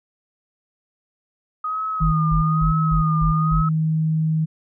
sine tone with vibrato, 1244.5 Hz, D#6, in tune, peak -22 dBFS, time 1.64-3.69 s, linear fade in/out 5 ms, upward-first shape sine, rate 1.1 Hz, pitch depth 59 cents each way
sine tone, 158.1 Hz, D#3, 28 cents sharp, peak -17 dBFS, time 2-4.46 s, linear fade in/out 20 ms
sine tone bursts, 49 Hz, G1, in tune, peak -19 dBFS, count 6, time 2.01-3.62 s, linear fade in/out 10 ms, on 110 ms, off 190 ms
effects none

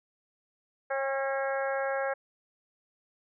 harmonic tone with a mistuned harmonic, 271.7 Hz, C#4, 35 cents flat, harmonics 2 / 3 / 4 / 5 / 6 / 7 / 8, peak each -30 / -35 / -42 / -39 / -36 / -44 / -45 dBFS, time 0.9-2.14 s, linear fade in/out 10 ms, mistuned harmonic 3, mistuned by -15 cents, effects none

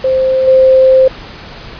sine tone with level steps, 523.3 Hz, C5, in tune, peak -8 / -3 dBFS, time 0.04-1.08 s, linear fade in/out 5 ms, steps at 0.47 s, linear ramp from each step 10 ms, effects pink hiss -30 dBFS RMS until 1.79 s + resampled to 11025 Hz

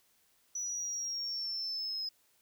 sine exponential sweep, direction down, 5920 to 5090 Hz, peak -33 dBFS, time 0.55-2.09 s, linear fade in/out 5 ms, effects tanh soft clip ceiling -31 dBFS + white hiss -70 dBFS RMS until 2.41 s

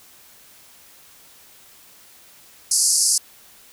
white band-pass noise, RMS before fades -18 dBFS, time 2.71-3.18 s, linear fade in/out 5 ms, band 4600 to 11000 Hz, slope 96 dB/octave, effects white hiss -49 dBFS RMS until 3.72 s

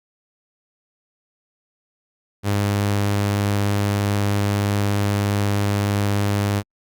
sawtooth tone, 101.6 Hz, G#2, 38 cents flat, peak -14 dBFS, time 2.43-6.63 s, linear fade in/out 50 ms, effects Opus 48 kbps

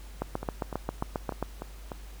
two click trains, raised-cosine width 1 ms, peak -21 / -15 dBFS, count 6 / 10, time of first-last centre 0.43-1.918 / 0.22-1.426 s, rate 3.36 / 7.46 Hz, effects added 50 Hz sine -42 dBFS peak until 2.2 s + pink hiss -53 dBFS RMS until 2.2 s

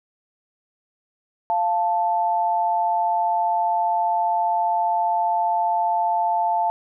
sine tone pair together, 695 / 880 Hz, F5 / A5, -9 / 0 cents, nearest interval major third, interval 409 cents, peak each -22 / -20 dBFS, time 1.5-6.7 s, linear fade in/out 0 ms, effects none

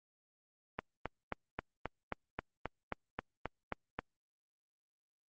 click train, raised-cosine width 0.5 ms, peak -21 dBFS, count 13, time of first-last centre 0.79-3.99 s, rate 3.75 Hz, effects Opus 24 kbps

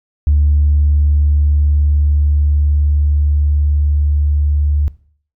sine tone with level ramp, 73.42 Hz, D2, in tune, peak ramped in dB -7 to -10 dBFS, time 0.27-4.88 s, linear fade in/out 0 ms, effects noise-tail reverb RT60 0.5 s tail -19 dB re dry + tanh soft clip ceiling -4 dBFS

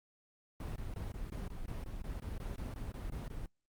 brown noise bursts, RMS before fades -41 dBFS, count 16, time 0.6-3.46 s, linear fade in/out 2 ms, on 160 ms, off 20 ms, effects noise-tail reverb RT60 0.1 s tail -22 dB re dry + Opus 32 kbps

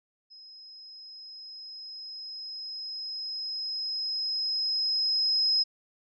sine tone with level ramp, 5110 Hz, D#8, 45 cents sharp, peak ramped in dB -47 to -21 dBFS, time 0.3-5.64 s, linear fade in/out 20 ms, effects none

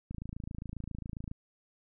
click train, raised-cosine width 5 ms, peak -27 dBFS, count 34, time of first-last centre 0.11-1.314 s, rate 27.4 Hz, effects none

